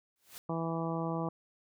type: noise with exponential growth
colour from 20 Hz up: white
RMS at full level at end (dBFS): -44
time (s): 0.16-0.38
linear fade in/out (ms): 0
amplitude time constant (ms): 47
type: harmonic tone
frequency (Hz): 164.81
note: E3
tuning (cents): 0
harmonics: 1 / 2 / 3 / 4 / 5 / 6 / 7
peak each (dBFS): -35 / -38 / -40 / -41 / -42 / -43 / -43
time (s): 0.49-1.29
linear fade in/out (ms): 5
effects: none